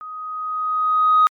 sine tone with level ramp, 1253 Hz, D#6, 12 cents sharp, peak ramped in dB -31 to -8 dBFS, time 0.01-1.27 s, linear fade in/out 0 ms, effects tanh soft clip ceiling -7 dBFS + MP3 96 kbps

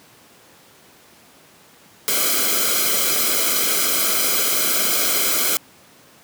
white noise with comb filter, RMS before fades -19 dBFS, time 2.08-5.57 s, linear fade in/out 0 ms, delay 1.1 ms, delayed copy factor -0.85, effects pink hiss -49 dBFS RMS until 6.23 s + high-pass 150 Hz 12 dB/octave

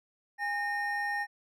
triangle tone pair together, 818.7 / 1838 Hz, G#5 / A#6, -25 / -25 cents, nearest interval octave + major second, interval 1400 cents, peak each -32 / -30 dBFS, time 0.38-1.27 s, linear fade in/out 50 ms, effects none

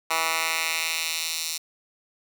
10% pulse tone with high-pass filter sweep, 162.5 Hz, E3, 24 cents flat, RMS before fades -27 dBFS, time 0.1-1.58 s, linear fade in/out 10 ms, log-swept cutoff 1200 to 4800 Hz, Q 1.2, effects none

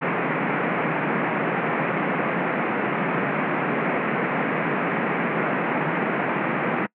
pink band-pass noise, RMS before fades -24 dBFS, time 0.01-6.87 s, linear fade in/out 20 ms, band 150 to 2400 Hz, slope 48 dB/octave, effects noise-tail reverb RT60 0.1 s tail -26 dB re dry

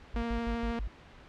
sine tone bursts, 51.4 Hz, G#1, 17 cents flat, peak -31 dBFS, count 5, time 0.14-0.877 s, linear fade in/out 5 ms, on 85 ms, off 78 ms
sawtooth tone with vibrato, 233.1 Hz, A#3, in tune, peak -28 dBFS, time 0.16-0.79 s, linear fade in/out 2 ms, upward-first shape triangle, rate 13 Hz, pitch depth 11 cents each way
effects pink hiss -53 dBFS RMS until 1.28 s + low-pass 3000 Hz 12 dB/octave

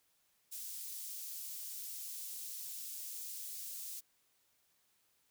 white high-pass noise, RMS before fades -45 dBFS, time 0.51-4.01 s, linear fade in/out 20 ms, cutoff 5500 Hz, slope 12 dB/octave, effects white hiss -75 dBFS RMS until 5.3 s

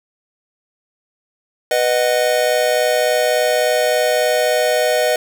square chord, B major, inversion none, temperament just, 493.9 / 617.4 / 740.8 Hz, B4 / D#5 / F#5, 0 / -14 / +2 cents, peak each -19 / -17 / -23 dBFS, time 1.71-5.16 s, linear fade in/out 2 ms, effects none

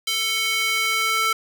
square tone with high-pass filter sweep, 443.7 Hz, A4, 14 cents sharp, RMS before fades -22 dBFS, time 0.07-1.33 s, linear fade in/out 5 ms, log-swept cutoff 3000 to 1500 Hz, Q 2, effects none

